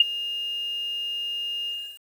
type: tone with ADSR envelope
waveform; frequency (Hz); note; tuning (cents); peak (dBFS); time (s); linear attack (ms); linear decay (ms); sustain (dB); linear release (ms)
sine; 2830; F7; +22; -9; 0-2; 4; 23; -18; 310
effects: 8-bit